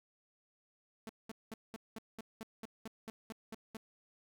sawtooth tone bursts, 222.4 Hz, A3, 19 cents sharp, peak -39 dBFS, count 13, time 1.07-3.769 s, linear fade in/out 0 ms, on 23 ms, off 200 ms, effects none

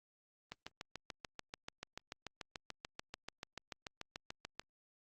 click train, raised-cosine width 0.2 ms, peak -26 dBFS, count 29, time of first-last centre 0.52-4.596 s, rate 6.87 Hz, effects Opus 32 kbps

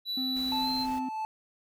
triangle tone with pitch glide, 3951 to 4112 Hz, B7 to C8, 0 to -31 cents, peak -29 dBFS, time 0.05-0.87 s, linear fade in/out 50 ms, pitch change +69 cents, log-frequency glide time 0.6-0.69 s
triangle tone, 259 Hz, C4, 17 cents flat, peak -30 dBFS, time 0.17-1.09 s, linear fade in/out 5 ms
pink noise, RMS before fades -47 dBFS, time 0.35-1 s, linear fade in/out 20 ms
triangle tone with tremolo, 874 Hz, A5, 12 cents flat, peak -28 dBFS, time 0.52-1.25 s, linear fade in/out 0 ms, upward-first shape sine, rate 3.1 Hz, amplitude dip 40%
effects none

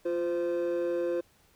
triangle tone pair together, 347.7 / 516 Hz, F4 / C5, -8 / -24 cents, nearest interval perfect fifth, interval 684 cents, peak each -27 dBFS, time 0.05-1.21 s, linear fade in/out 10 ms, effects tanh soft clip ceiling -21 dBFS + pink hiss -64 dBFS RMS until 1.55 s

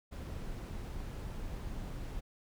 brown noise, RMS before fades -41 dBFS, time 0.11-2.21 s, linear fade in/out 20 ms, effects none

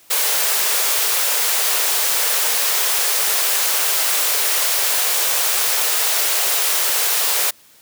white high-pass noise, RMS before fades -18 dBFS, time 0.1-7.51 s, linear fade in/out 10 ms, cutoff 400 Hz, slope 48 dB/octave, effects white hiss -50 dBFS RMS until 7.81 s + high-pass 60 Hz 12 dB/octave

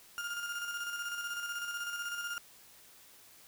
35% pulse tone with tremolo, 1410 Hz, F6, 16 cents sharp, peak -33 dBFS, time 0.18-2.38 s, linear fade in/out 0 ms, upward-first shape square, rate 16 Hz, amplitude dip 40%, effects white hiss -58 dBFS RMS until 3.47 s

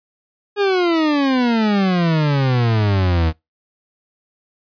40% pulse exponential sweep, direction down, 415.3 to 78 Hz, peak -13 dBFS, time 0.56-3.33 s, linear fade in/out 50 ms, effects noise-tail reverb RT60 0.2 s tail -25 dB re dry + resampled to 11025 Hz

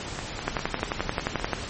two click trains, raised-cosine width 0.5 ms, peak -16 / -9 dBFS, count 7 / 13, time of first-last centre 0.19-1.397 / 0.48-1.533 s, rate 4.97 / 11.4 Hz, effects pink hiss -35 dBFS RMS until 1.69 s + MP3 32 kbps

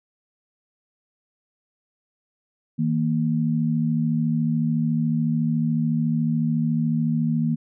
sine tone pair together, 159.2 / 233.1 Hz, D#3 / A#3, +40 / 0 cents, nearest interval perfect fifth, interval 660 cents, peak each -22 dBFS, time 2.78-7.56 s, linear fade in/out 20 ms, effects none

